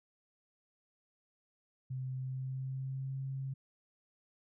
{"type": "tone with pitch glide", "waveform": "sine", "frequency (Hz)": [129.9, 134.4], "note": ["C3", "C3"], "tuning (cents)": [-12, 47], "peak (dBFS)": -36, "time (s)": [1.9, 3.54], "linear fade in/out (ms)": 10, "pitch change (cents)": 59, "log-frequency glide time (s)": [2.16, 3.18], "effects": []}